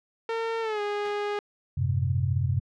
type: tone with pitch glide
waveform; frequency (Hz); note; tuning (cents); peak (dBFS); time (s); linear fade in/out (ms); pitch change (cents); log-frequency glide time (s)
sawtooth; 454.7 to 412.2; A#4 to G#4; -43 to -13; -23; 0.29-1.39; 2; -170; 0.61-0.81
type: noise with exponential decay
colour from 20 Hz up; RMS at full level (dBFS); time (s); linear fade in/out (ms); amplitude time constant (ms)
white; -38; 1.05-1.3; 2; 53
type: chord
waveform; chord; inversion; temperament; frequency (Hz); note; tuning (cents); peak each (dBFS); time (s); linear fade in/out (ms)
sine; F# diminished; none; equal with one note detuned; 92.5 / 107.36 / 130.81; F#2 / A2 / C3; 0 / -42 / 0; -26 / -31 / -26; 1.77-2.6; 10
effects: low-pass 3000 Hz 12 dB/octave